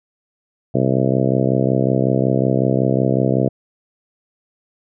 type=harmonic tone; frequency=65.41 Hz; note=C2; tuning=in tune; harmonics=2 / 3 / 4 / 5 / 6 / 7 / 8 / 9 / 10; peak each=-19 / -21 / -22 / -23 / -24 / -24 / -25 / -26 / -26 dBFS; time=0.74-3.49 s; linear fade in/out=10 ms; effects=none